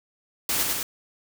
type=noise with echo; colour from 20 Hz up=white; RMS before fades=-25 dBFS; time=0.49-0.63 s; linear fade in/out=2 ms; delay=100 ms; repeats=2; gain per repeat=-2 dB; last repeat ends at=0.83 s; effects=none